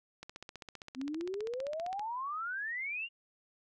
click train, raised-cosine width 0.2 ms, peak -28 dBFS, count 28, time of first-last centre 0.23-1.995 s, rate 15.3 Hz
sine exponential sweep, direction up, 250.3 to 2866 Hz, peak -35 dBFS, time 0.95-3.09 s, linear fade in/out 50 ms
effects none

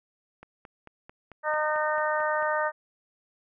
click train, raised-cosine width 0.5 ms, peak -30 dBFS, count 10, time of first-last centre 0.43-2.426 s, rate 4.51 Hz
harmonic tone, 305.6 Hz, D#4, 31 cents flat, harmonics 2 / 3 / 4 / 5 / 6, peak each -28 / -30 / -31 / -32 / -33 dBFS, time 1.43-2.72 s, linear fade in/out 50 ms
effects none

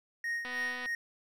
triangle tone with tremolo, 1864.7 Hz, A#6, in tune, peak -29 dBFS, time 0.24-0.95 s, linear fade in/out 2 ms, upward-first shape sine, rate 3.2 Hz, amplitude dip 65%
click train, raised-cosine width 0.3 ms, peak -27 dBFS, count 103, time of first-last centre 0.45-0.86 s, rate 249 Hz
effects none

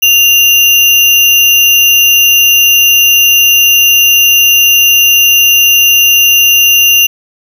sine tone with sample-and-hold, 2794 Hz, F7, in tune, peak -3 dBFS, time 0.02-7.07 s, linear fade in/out 10 ms, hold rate 8820 Hz, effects none

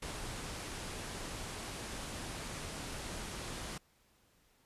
pink low-pass noise, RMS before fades -43 dBFS, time 0.02-3.78 s, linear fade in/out 5 ms, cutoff 11000 Hz, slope 48 dB/octave, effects pink hiss -70 dBFS RMS until 4.65 s + resampled to 32000 Hz

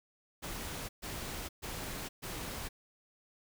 pink noise bursts, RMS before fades -41 dBFS, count 4, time 0.42-2.69 s, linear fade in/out 20 ms, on 470 ms, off 130 ms, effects none

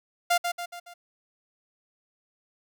sawtooth tone with echo, 698.5 Hz, F5, in tune, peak -16 dBFS, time 0.3-0.38 s, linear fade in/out 10 ms, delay 140 ms, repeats 4, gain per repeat -6 dB, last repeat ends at 0.94 s, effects none

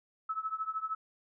sine tone with tremolo, 1300 Hz, E6, 24 cents flat, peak -29 dBFS, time 0.29-0.95 s, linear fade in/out 5 ms, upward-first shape triangle, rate 13 Hz, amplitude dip 95%, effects none

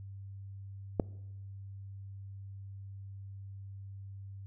click, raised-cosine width 2 ms, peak -13 dBFS, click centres 0.998 s, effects noise-tail reverb RT60 1.0 s tail -23 dB re dry + added 98 Hz sine -43 dBFS peak until 4.46 s

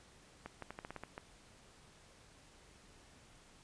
clicks, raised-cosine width 0.5 ms, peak -29 dBFS, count 9, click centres 0.46 / 0.623 / 0.706 / 0.789 / 0.849 / 0.906 / 0.963 / 1.036 / 1.179 s, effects pink hiss -62 dBFS RMS until 3.63 s + resampled to 22050 Hz

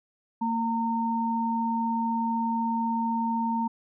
sine tone pair together, 229 / 916 Hz, A#3 / A#5, -31 / -31 cents, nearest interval 2 octaves, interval 2400 cents, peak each -27 dBFS, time 0.41-3.68 s, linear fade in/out 10 ms, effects none

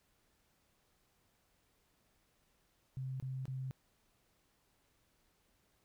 sine tone bursts, 131.3 Hz, C3, 6 cents sharp, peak -38 dBFS, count 3, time 2.97-3.71 s, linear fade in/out 0 ms, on 230 ms, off 25 ms, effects pink hiss -75 dBFS RMS until 5.84 s

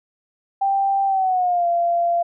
sine tone with pitch glide, 786 to 688.2 Hz, G5 to F5, +4 to -26 cents, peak -16 dBFS, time 0.61-2.23 s, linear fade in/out 10 ms, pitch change -230 cents, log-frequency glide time 1.06-1.67 s, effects none

